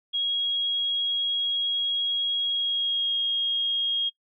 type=tone with pitch glide; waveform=sine; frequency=3297 to 3261 Hz; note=G#7 to G#7; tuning=-13 to -32 cents; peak=-23 dBFS; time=0.13-4.1 s; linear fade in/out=20 ms; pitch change=-19 cents; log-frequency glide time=2.46-3.16 s; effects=noise-tail reverb RT60 0.1 s tail -23 dB re dry